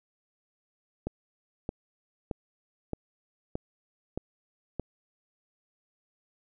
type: click train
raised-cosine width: 2 ms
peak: -18 dBFS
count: 7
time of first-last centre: 1.07-4.797 s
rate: 1.61 Hz
effects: none